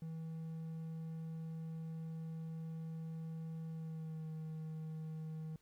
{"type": "tone with pitch glide", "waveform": "triangle", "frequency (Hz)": [161.6, 158], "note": ["E3", "D#3"], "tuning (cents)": [-34, 27], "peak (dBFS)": -40, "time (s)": [0.02, 5.56], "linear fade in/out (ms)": 2, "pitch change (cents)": -39, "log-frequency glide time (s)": [3.68, 4.28], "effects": ["pink hiss -75 dBFS RMS until 5.61 s"]}